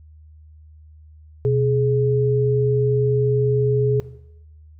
sine tone pair together, 125.95 / 420 Hz, B2 / G#4, +34 / +19 cents, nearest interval octave + major sixth, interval 2085 cents, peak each -18 dBFS, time 1.45-4 s, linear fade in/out 0 ms, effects noise-tail reverb RT60 0.8 s tail -17 dB re dry + added 77 Hz sine -43 dBFS peak until 4.79 s

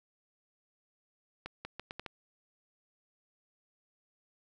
accelerating click train, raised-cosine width 0.3 ms, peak -24 dBFS, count 6, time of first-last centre 1.46-2.062 s, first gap 190 ms, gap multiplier 0.77, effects none

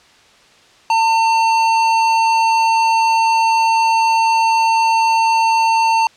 square tone, 902 Hz, A5, 43 cents sharp, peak -12 dBFS, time 0.9-6.07 s, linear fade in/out 2 ms, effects white hiss -48 dBFS RMS until 6.16 s + low-pass 5000 Hz 12 dB/octave

